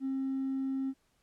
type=tone with hard clipping; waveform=sine; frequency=267.4 Hz; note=C4; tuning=38 cents sharp; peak=-31 dBFS; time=0-0.94 s; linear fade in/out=50 ms; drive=1 dB; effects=pink hiss -73 dBFS RMS until 1.22 s + low-pass 12000 Hz 12 dB/octave